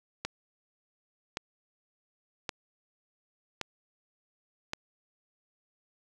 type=click train; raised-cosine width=0.2 ms; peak=-15 dBFS; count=5; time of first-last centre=0.25-4.734 s; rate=0.892 Hz; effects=none